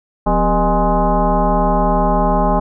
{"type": "tone with frequency modulation", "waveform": "sine", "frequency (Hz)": 395.5, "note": "G4", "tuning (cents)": 15, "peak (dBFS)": -11, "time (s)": [0.26, 2.6], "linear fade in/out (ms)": 10, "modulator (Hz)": 217, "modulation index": 2.9, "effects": []}